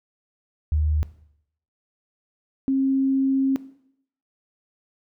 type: tone pair in turn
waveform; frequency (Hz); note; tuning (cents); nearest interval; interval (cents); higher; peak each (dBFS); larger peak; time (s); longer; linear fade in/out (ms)
sine; 76.3 / 268.5; D#2 / C4; -33 / +45; octave + minor seventh; 2178; second; -18; neither; 0.72-1.03 / 2.68-3.56; second; 0
effects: noise-tail reverb RT60 0.7 s tail -17 dB re dry